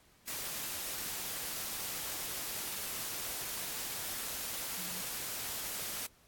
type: tone in noise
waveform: sine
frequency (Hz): 180.8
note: F#3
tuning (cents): -40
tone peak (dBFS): -50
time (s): 4.77-5.02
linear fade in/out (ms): 10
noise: white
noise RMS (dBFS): -39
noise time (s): 0.27-6.07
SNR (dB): -14
effects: pink hiss -65 dBFS RMS until 6.27 s + AAC 64 kbps